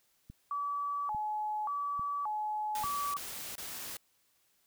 click train, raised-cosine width 5 ms, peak -35 dBFS, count 4, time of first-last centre 0.3-2.842 s, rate 1.18 Hz
sine tone with vibrato, 987.8 Hz, B5, in tune, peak -32 dBFS, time 0.51-3.17 s, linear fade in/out 2 ms, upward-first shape square, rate 0.86 Hz, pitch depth 260 cents each way
white noise bursts, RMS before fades -42 dBFS, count 3, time 2.75-3.97 s, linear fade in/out 2 ms, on 390 ms, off 25 ms
effects white hiss -72 dBFS RMS until 4.66 s

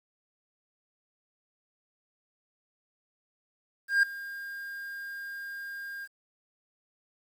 triangle tone with ADSR envelope, 1608 Hz, G6, 44 cents sharp, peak -16 dBFS, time 3.88-6.08 s, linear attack 150 ms, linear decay 4 ms, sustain -19 dB, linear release 45 ms, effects 9-bit

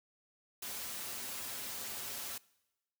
white noise with comb filter, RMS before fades -42 dBFS, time 0.62-2.38 s, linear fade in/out 5 ms, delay 6.4 ms, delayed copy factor -0.5, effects noise-tail reverb RT60 1.0 s tail -23 dB re dry + high-pass 80 Hz 12 dB/octave

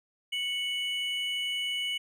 triangle tone pair together, 2217 / 2957 Hz, C#7 / F#7, 0 / -2 cents, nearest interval perfect fourth, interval 498 cents, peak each -33 / -29 dBFS, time 0.32-1.98 s, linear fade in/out 10 ms, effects none

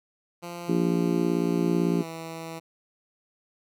10% pulse tone with pitch glide, 173 to 163.67 Hz, F3 to E3, -16 to -12 cents, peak -27 dBFS, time 0.42-2.6 s, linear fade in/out 20 ms, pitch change -96 cents, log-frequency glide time 1.98-2.05 s
harmonic tone, 58 Hz, A#1, 8 cents flat, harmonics 3 / 4 / 5 / 6 / 7, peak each -26 / -31 / -28 / -28 / -30 dBFS, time 0.68-2.03 s, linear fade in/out 20 ms
effects none

